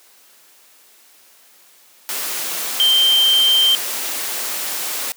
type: tone in noise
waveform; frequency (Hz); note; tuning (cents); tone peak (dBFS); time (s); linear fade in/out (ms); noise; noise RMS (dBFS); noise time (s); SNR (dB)
sine; 3139; G7; +2; -11; 2.8-3.75; 0; white; -24; 2.09-5.12; +10
effects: white hiss -50 dBFS RMS until 5.16 s + high-pass 300 Hz 12 dB/octave